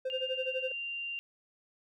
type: tone with tremolo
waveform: triangle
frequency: 519 Hz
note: C5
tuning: 14 cents flat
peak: -28 dBFS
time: 0.05-0.72 s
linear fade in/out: 5 ms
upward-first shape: sine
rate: 12 Hz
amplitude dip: 95%
type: tone with pitch glide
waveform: sine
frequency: 2804 to 2780 Hz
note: F7 to F7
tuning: +6 to -9 cents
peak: -35 dBFS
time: 0.1-1.19 s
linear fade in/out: 0 ms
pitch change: -15 cents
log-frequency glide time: 0.3-0.45 s
effects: none